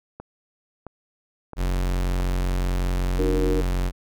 click train, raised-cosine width 1 ms, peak -22 dBFS, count 4, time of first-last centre 0.2-2.2 s, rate 1.5 Hz
45% pulse tone, 45.33 Hz, F#1, 35 cents flat, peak -21 dBFS, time 1.56-3.92 s, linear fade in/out 50 ms
sine chord, D augmented, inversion none, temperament equal with one note detuned, 293.7 / 367.4 / 466.2 Hz, D4 / F#4 / A#4, 0 / -12 / 0 cents, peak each -26 / -28 / -25 dBFS, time 3.18-3.62 s, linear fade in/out 20 ms
effects none

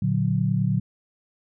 sine chord, Bb augmented, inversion none, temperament equal, 116.54 / 146.83 / 185 Hz, Bb2 / D3 / F#3, 0 / 0 / 0 cents, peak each -24 dBFS, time 0.02-0.8 s, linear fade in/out 5 ms, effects none

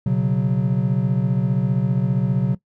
triangle chord, B suspended second, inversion none, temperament equal, 123.47 / 138.59 / 185 Hz, B2 / C#3 / F#3, 0 / 0 / 0 cents, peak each -20 / -19 / -19 dBFS, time 0.06-2.55 s, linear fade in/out 5 ms, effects noise-tail reverb RT60 0.1 s tail -18 dB re dry

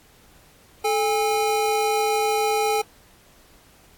square tone pair together, 434.1 / 814 Hz, A4 / G#5, -23 / -35 cents, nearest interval major seventh, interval 1088 cents, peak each -23 dBFS, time 0.84-2.82 s, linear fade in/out 10 ms, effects pink hiss -54 dBFS RMS until 3.97 s + AAC 64 kbps

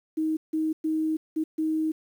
sine tone bursts at uneven times, 314.8 Hz, D#4, 20 cents sharp, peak -23 dBFS, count 5, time 0.17-0.37 / 0.53-0.73 / 0.84-1.17 / 1.36-1.44 / 1.58-1.92 s, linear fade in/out 10 ms, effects 9-bit

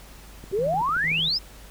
click train, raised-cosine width 3 ms, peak -28 dBFS, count 11, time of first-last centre 0.44-1.192 s, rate 13.3 Hz
sine exponential sweep, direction up, 370 to 5410 Hz, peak -21 dBFS, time 0.52-1.39 s, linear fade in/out 20 ms
triangle tone with tremolo, 161.5 Hz, E3, 35 cents flat, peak -30 dBFS, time 0.57-1.38 s, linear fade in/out 50 ms, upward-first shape square, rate 2.1 Hz, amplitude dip 75%
effects added 50 Hz sine -45 dBFS peak until 1.7 s + pink hiss -48 dBFS RMS until 1.7 s

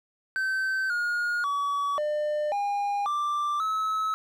triangle tone with pitch steps, 1543 / 1432 / 1137 / 600 / 811 / 1178 / 1293 Hz, G6 / F6 / C#6 / D5 / G#5 / D6 / E6, -28 / +43 / +44 / +37 / -41 / +5 / -34 cents, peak -23 dBFS, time 0.36-4.14 s, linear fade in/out 0 ms, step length 540 ms, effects none

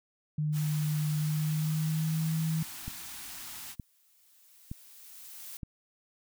sine tone with pitch glide, 151.6 to 160.06 Hz, D#3 to D#3, -45 to +49 cents, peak -27 dBFS, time 0.38-2.63 s, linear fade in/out 5 ms, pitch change +94 cents, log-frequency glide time 1.13-2.36 s
white band-stop noise, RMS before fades -43 dBFS, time 0.52-3.76 s, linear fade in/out 50 ms, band 350 to 690 Hz, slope 48 dB/octave
click train, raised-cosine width 5 ms, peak -25 dBFS, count 4, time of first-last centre 2.88-5.632 s, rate 1.09 Hz
blue noise with exponential growth, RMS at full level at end -43 dBFS, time 2.94-5.57 s, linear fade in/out 1 ms, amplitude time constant 570 ms
effects none

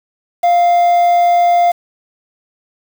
triangle tone with quantisation, 698.5 Hz, F5, in tune, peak -6 dBFS, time 0.43-1.72 s, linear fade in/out 10 ms, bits 5, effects none

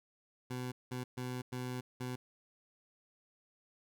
20% pulse tone bursts at uneven times, 125.8 Hz, B2, 32 cents sharp, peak -33 dBFS, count 5, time 0.5-0.72 / 0.91-1.04 / 1.17-1.42 / 1.52-1.81 / 2-2.16 s, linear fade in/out 10 ms, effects none

